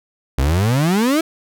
35% pulse exponential sweep, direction up, 61.74 to 333.8 Hz, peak -12 dBFS, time 0.38-1.21 s, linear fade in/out 5 ms, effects none

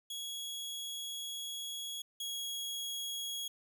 sawtooth tone pair in turn, 3336 / 3317 Hz, G#7 / G#7, +7 / -3 cents, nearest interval unison, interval 10 cents, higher first, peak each -36 / -34 dBFS, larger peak second, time 0.1-2.02 / 2.2-3.48 s, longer first, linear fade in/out 5 ms, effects none

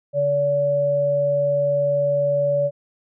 sine tone pair together, 143.25 / 573 Hz, D3 / D5, -43 / -43 cents, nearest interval 2 octaves, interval 2400 cents, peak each -27 / -17 dBFS, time 0.13-2.71 s, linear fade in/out 50 ms, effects none

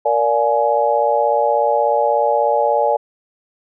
sine chord, Bb dominant seventh, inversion none, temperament just, 466.2 / 582.7 / 699.2 / 839.1 Hz, Bb4 / D5 / F5 / Ab5, 0 / -14 / +2 / +18 cents, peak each -20 / -17 / -22 / -17 dBFS, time 0.05-2.97 s, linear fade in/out 10 ms, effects none

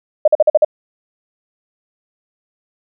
sine tone bursts, 611 Hz, D#5, 32 cents flat, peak -5 dBFS, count 6, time 0.25-0.648 s, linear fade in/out 5 ms, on 28 ms, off 46 ms, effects none

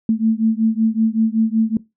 sine beating tone pair, 220 / 225.3 Hz, A3 / A3, 0 / +41 cents, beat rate 5.3 Hz, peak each -17 dBFS, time 0.09-1.77 s, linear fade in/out 2 ms, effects noise-tail reverb RT60 0.2 s tail -20 dB re dry

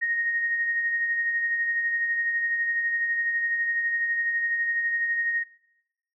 sine tone with tremolo, 1864.7 Hz, A#6, in tune, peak -22 dBFS, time 0.01-5.44 s, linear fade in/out 20 ms, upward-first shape sine, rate 12 Hz, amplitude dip 35%, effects noise-tail reverb RT60 0.8 s tail -17 dB re dry

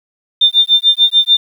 sine tone with tremolo, 3598 Hz, A7, 38 cents sharp, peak -4 dBFS, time 0.41-1.37 s, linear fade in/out 5 ms, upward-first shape sine, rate 6.8 Hz, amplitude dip 100%, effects 7-bit

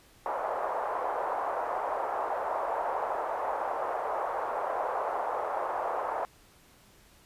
white band-pass noise, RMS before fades -32 dBFS, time 0.26-6.25 s, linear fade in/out 0 ms, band 530 to 990 Hz, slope 24 dB/octave, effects pink hiss -59 dBFS RMS until 7.25 s + resampled to 32000 Hz

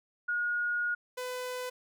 sine / sawtooth tone pair in turn, 1440 / 501.8 Hz, F#6 / B4, -47 / +28 cents, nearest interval octave + tritone, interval 1825 cents, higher first, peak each -28 / -31 dBFS, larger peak first, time 0.28-0.95 / 1.17-1.7 s, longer first, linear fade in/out 10 ms, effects none

